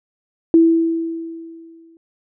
sine tone with exponential decay, 329.6 Hz, E4, in tune, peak -6 dBFS, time 0.54-1.97 s, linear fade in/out 1 ms, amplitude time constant 310 ms, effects none

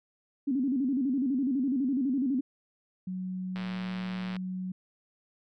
sine tone with vibrato, 264.5 Hz, C4, 19 cents sharp, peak -25 dBFS, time 0.47-2.41 s, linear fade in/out 10 ms, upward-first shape square, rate 12 Hz, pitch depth 110 cents each way
sine tone, 185.1 Hz, F#3, 1 cent sharp, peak -32 dBFS, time 3.07-4.72 s, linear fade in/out 5 ms
click train, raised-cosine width 0.3 ms, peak -25 dBFS, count 92, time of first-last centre 3.56-4.365 s, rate 113 Hz
effects none

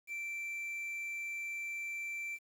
triangle tone with quantisation, 2342 Hz, D7, 5 cents flat, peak -36 dBFS, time 0.07-2.39 s, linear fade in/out 50 ms, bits 10, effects none

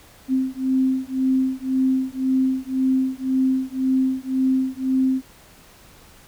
sine beating tone pair, 260.9 / 262.8 Hz, C4 / C4, -5 / +8 cents, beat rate 1.9 Hz, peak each -21 dBFS, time 0.28-5.22 s, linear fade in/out 50 ms, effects pink hiss -49 dBFS RMS until 6.27 s

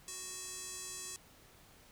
square tone with band-pass filter, 370 Hz, F#4, in tune, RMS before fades -45 dBFS, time 0.08-1.16 s, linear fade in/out 0 ms, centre 7600 Hz, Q 2.5, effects pink hiss -61 dBFS RMS until 1.91 s

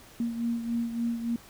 sine beating tone pair, 233.1 / 236.6 Hz, A#3 / A#3, 0 / +26 cents, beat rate 3.5 Hz, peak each -28 / -35 dBFS, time 0.2-1.36 s, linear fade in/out 2 ms, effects pink hiss -52 dBFS RMS until 1.49 s

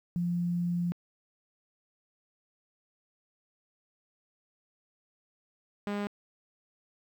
sine / sawtooth tone pair in turn, 174.1 / 204.3 Hz, F3 / G#3, -5 / -28 cents, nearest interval minor third, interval 277 cents, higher second, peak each -27 dBFS, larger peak neither, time 0.16-0.92 / 5.87-6.07 s, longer first, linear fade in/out 0 ms, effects low-pass 3000 Hz 12 dB/octave + 10-bit

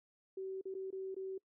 sine tone with dropouts, 381.8 Hz, G4, 46 cents flat, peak -39 dBFS, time 0.37-1.38 s, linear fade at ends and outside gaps 5 ms, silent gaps 0.613-0.654 / 0.742-0.749 / 0.906-0.926 / 1.146-1.164 s, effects noise-tail reverb RT60 0.1 s tail -24 dB re dry

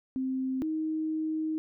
sine tone pair in turn, 261.6 / 314.3 Hz, C4 / D#4, 0 / +18 cents, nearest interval minor third, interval 318 cents, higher second, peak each -28 dBFS, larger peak neither, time 0.16-0.62 / 0.62-1.58 s, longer second, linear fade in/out 0 ms, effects none

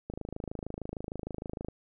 click train, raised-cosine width 2 ms, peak -23 dBFS, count 43, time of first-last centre 0.1-1.685 s, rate 26.5 Hz, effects none

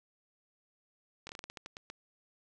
slowing click train, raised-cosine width 0.2 ms, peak -26 dBFS, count 11, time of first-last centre 1.27-1.9 s, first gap 22 ms, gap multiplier 1.22, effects none

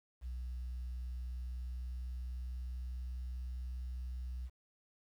sine tone with pitch glide, 61.74 to 62.46 Hz, B1 to B1, 0 to +20 cents, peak -37 dBFS, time 0.21-4.5 s, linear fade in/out 50 ms, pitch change +20 cents, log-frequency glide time 1.08-3.1 s, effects tanh soft clip ceiling -37 dBFS + 11-bit

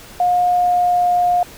sine tone with pitch glide, 715 to 710.9 Hz, F5 to F5, +41 to +31 cents, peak -12 dBFS, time 0.2-1.43 s, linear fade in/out 2 ms, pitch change -10 cents, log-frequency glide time 0.46-1.09 s, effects pink hiss -39 dBFS RMS until 1.57 s

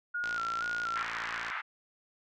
sine tone with vibrato, 1396.9 Hz, F6, in tune, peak -31 dBFS, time 0.14-1.03 s, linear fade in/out 10 ms, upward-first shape square, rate 2.1 Hz, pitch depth 46 cents each way
click train, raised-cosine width 0.2 ms, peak -23 dBFS, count 73, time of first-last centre 0.24-1.501 s, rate 57.1 Hz
white band-pass noise, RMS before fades -37 dBFS, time 0.95-1.62 s, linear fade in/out 20 ms, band 1100 to 1900 Hz, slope 24 dB/octave
effects none

